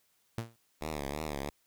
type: tone with exponential decay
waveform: sawtooth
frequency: 115.2 Hz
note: A#2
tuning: 20 cents flat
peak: -27 dBFS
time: 0.38-0.56 s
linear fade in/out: 0 ms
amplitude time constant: 39 ms
type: tone with vibrato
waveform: 5% pulse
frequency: 73.7 Hz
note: D2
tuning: 7 cents sharp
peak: -24 dBFS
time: 0.81-1.5 s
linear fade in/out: 5 ms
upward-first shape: triangle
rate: 3 Hz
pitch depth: 140 cents each way
effects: white hiss -72 dBFS RMS until 1.66 s